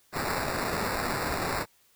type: noise with sample-and-hold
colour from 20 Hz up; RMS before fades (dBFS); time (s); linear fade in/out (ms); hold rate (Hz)
blue; -30; 0.12-1.66; 50; 3150
effects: white hiss -64 dBFS RMS until 1.95 s